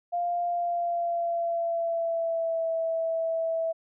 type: tone with pitch glide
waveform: sine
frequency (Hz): 698.5 to 655.5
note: F5 to E5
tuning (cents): 0 to -10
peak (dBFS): -25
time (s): 0.12-3.73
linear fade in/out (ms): 20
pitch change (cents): -110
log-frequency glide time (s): 0.46-2.69
effects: none